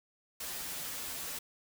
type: noise with comb filter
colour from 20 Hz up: white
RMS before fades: -40 dBFS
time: 0.4-1.39 s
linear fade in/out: 5 ms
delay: 9.4 ms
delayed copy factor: -0.95
effects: none